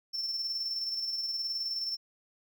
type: tone with tremolo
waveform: triangle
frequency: 5380 Hz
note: E8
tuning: 34 cents sharp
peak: -29 dBFS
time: 0.13-1.97 s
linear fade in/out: 20 ms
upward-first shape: square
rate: 19 Hz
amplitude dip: 35%
effects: none